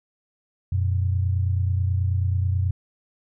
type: tone pair together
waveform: sine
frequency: 90.73 / 120 Hz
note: F#2 / B2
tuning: -33 / -49 cents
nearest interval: perfect fourth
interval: 484 cents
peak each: -20 / -27 dBFS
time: 0.72-2.71 s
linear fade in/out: 5 ms
effects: none